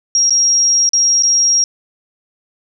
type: tone with dropouts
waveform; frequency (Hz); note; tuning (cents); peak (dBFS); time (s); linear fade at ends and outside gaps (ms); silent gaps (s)
sine; 5620; F8; +10; -9; 0.15-1.64; 1; 0.296-0.306 / 0.891-0.933 / 1.225-1.233
effects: none